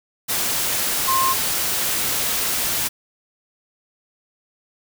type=tone in noise; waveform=sine; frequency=1059 Hz; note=C6; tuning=21 cents sharp; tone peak=-17 dBFS; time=1.07-1.34 s; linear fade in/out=20 ms; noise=white; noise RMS=-22 dBFS; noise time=0.28-2.89 s; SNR=+2 dB; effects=none